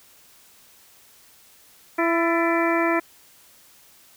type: harmonic tone with a mistuned harmonic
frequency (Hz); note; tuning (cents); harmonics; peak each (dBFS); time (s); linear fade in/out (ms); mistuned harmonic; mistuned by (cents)
334.4; E4; +25; 1 / 2 / 3 / 4 / 5 / 6 / 7; -22 / -25 / -27 / -28 / -29 / -30 / -30; 1.98-3; 10; 5; +80
effects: white hiss -53 dBFS RMS until 4.16 s